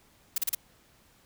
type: noise bursts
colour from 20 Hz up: blue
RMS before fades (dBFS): -27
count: 4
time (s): 0.36-0.549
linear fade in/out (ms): 5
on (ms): 21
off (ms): 35
effects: pink hiss -62 dBFS RMS until 1.25 s